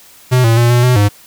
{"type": "tone with pitch steps", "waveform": "square", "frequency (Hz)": [126.6, 114.4, 118.9, 121.4, 125.5, 102.6], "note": ["B2", "A#2", "A#2", "B2", "B2", "G#2"], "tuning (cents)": [43, -32, 35, -29, 28, -21], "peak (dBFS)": -8, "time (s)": [0.31, 1.09], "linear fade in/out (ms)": 20, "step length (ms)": 130, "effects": ["white hiss -42 dBFS RMS until 1.26 s"]}